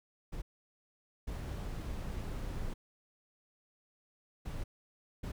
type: noise bursts at uneven times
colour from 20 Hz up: brown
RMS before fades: -39 dBFS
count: 4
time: 0.32-0.42 / 1.27-2.74 / 4.45-4.64 / 5.23-5.32 s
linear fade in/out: 10 ms
effects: none